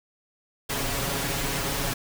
pink noise with comb filter, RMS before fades -28 dBFS, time 0.69-1.94 s, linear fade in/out 10 ms, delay 7.2 ms, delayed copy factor +0.7, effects none

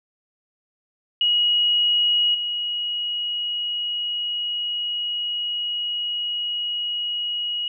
sine tone with level steps, 2900 Hz, F#7, 35 cents flat, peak -16 / -23 dBFS, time 1.21-7.68 s, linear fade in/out 2 ms, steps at 2.34 s, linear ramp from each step 10 ms, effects none

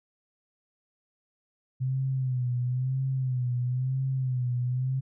sine tone with vibrato, 128 Hz, C3, 38 cents flat, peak -25 dBFS, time 1.8-5.01 s, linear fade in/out 20 ms, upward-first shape sine, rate 1 Hz, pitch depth 70 cents each way, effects none

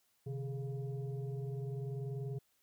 sine tone with frequency modulation, 130.81 Hz, C3, in tune, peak -37 dBFS, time 0.26-2.39 s, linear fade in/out 10 ms, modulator 282 Hz, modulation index 0.79, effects white hiss -75 dBFS RMS until 2.62 s

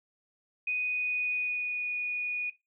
sine tone with pitch glide, 2489 to 2462 Hz, D#7 to D#7, 0 to -19 cents, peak -28 dBFS, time 0.67-2.5 s, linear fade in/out 5 ms, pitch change -19 cents, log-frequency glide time 0.82-1.93 s, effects noise-tail reverb RT60 0.2 s tail -17 dB re dry

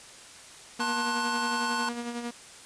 sawtooth tone with tremolo, 238.1 Hz, A#3, 37 cents sharp, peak -27 dBFS, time 0.79-2.31 s, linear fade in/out 5 ms, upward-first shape sine, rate 11 Hz, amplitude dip 50%
square chord, F# diminished, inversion first, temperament just, 888 / 1065.6 / 1480 Hz, A5 / C6 / F#6, +16 / +31 / 0 cents, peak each -33 dBFS, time 0.8-1.89 s, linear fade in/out 2 ms
effects white hiss -48 dBFS RMS until 2.65 s + resampled to 22050 Hz

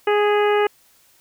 harmonic tone with a mistuned harmonic, 415.3 Hz, G#4, in tune, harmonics 1 / 2 / 3 / 4 / 5 / 6 / 7, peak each -16 / -22 / -26 / -28 / -30 / -32 / -33 dBFS, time 0.07-0.67 s, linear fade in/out 5 ms, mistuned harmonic 5, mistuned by -24 cents, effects white hiss -56 dBFS RMS until 1.2 s

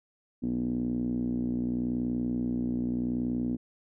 5% pulse tone with low-pass filter, 60.8 Hz, B1, 26 cents flat, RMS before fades -30 dBFS, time 0.42-3.57 s, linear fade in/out 20 ms, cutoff 260 Hz, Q 7, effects none

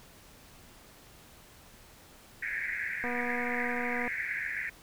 pink band-pass noise, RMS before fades -35 dBFS, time 2.42-4.7 s, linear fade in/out 10 ms, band 1600 to 2300 Hz, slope 96 dB/octave
click train, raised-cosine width 1 ms, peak -24 dBFS, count 253, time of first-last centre 3.04-4.077 s, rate 243 Hz
effects pink hiss -55 dBFS RMS until 4.82 s

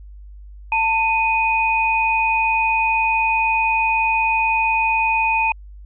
sine tone pair together, 894.1 / 2489 Hz, A5 / D#7, +28 / 0 cents, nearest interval octave + tritone, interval 1772 cents, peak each -18 dBFS, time 0.72-5.52 s, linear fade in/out 2 ms, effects added 50 Hz sine -36 dBFS peak until 5.85 s

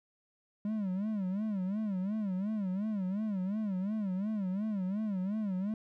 triangle tone with vibrato, 200.3 Hz, G3, 38 cents sharp, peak -29 dBFS, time 0.65-5.74 s, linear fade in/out 2 ms, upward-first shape sine, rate 2.8 Hz, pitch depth 160 cents each way, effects none

